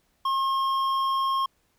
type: tone with hard clipping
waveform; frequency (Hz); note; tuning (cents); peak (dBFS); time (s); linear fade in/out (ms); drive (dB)
triangle; 1074; C6; +45; -24; 0.25-1.46; 5; 11
effects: pink hiss -69 dBFS RMS until 1.78 s